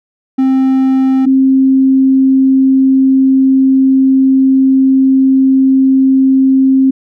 triangle / sine tone pair in turn, 264 / 265.7 Hz, C4 / C4, +16 / +27 cents, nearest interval unison, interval 11 cents, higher second, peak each -5 dBFS, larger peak neither, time 0.38-1.26 / 1.26-6.91 s, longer second, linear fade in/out 10 ms, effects none

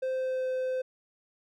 triangle tone with pitch glide, 520 to 514.9 Hz, C5 to C5, -11 to -28 cents, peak -26 dBFS, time 0.02-0.82 s, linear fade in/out 10 ms, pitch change -17 cents, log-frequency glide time 0.12-0.49 s, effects none

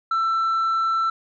sine tone, 1335 Hz, E6, 22 cents sharp, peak -16 dBFS, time 0.11-1.1 s, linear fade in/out 5 ms, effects tanh soft clip ceiling -18 dBFS

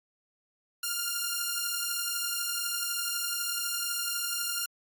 5% pulse beating tone pair, 1396.9 / 1408.9 Hz, F6 / F6, 0 / +15 cents, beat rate 12 Hz, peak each -21 dBFS, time 0.83-4.66 s, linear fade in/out 5 ms, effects AAC 64 kbps

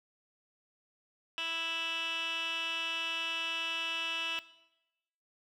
15% pulse tone with band-pass filter, 329.6 Hz, E4, in tune, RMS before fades -36 dBFS, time 1.38-4.39 s, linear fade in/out 0 ms, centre 2700 Hz, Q 5.9, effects noise-tail reverb RT60 0.9 s tail -17 dB re dry

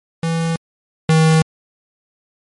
square tone pair in turn, 164.81 / 159.38 Hz, E3 / D#3, 0 / +42 cents, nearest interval minor second, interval 58 cents, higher first, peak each -17 / -10 dBFS, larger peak second, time 0.23-0.56 / 1.09-1.42 s, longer neither, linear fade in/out 2 ms, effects MP3 48 kbps

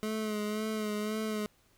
25% pulse tone with vibrato, 213.9 Hz, A3, 49 cents flat, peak -28 dBFS, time 0.03-1.46 s, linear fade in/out 0 ms, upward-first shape sine, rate 1.9 Hz, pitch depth 36 cents each way, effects pink hiss -67 dBFS RMS until 1.77 s

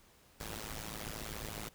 pink noise with amplitude modulation, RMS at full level -39 dBFS, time 0.4-1.69 s, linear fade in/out 5 ms, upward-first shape sine, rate 108 Hz, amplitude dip 100%, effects pink hiss -64 dBFS RMS until 1.74 s

